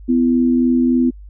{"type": "tone pair together", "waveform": "sine", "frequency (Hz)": [251, 334.4], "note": ["B3", "E4"], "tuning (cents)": [28, 25], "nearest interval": "perfect fourth", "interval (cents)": 497, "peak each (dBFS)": [-12, -19], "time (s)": [0.08, 1.11], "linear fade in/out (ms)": 20, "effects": ["added 50 Hz sine -34 dBFS peak until 1.29 s"]}